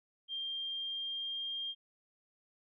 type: tone with pitch glide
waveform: sine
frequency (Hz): 3187 to 3207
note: G7 to G7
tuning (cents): +28 to +39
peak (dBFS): -36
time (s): 0.28-1.75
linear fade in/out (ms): 50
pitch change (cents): +11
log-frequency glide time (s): 0.39-1.45
effects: none